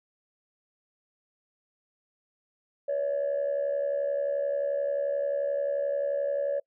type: tone with amplitude modulation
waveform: sine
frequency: 566 Hz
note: C#5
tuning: 36 cents sharp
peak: -21 dBFS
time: 2.88-6.6 s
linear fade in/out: 10 ms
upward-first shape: sine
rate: 71.4 Hz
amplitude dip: 70%
effects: noise-tail reverb RT60 0.1 s tail -24 dB re dry + tanh soft clip ceiling -21 dBFS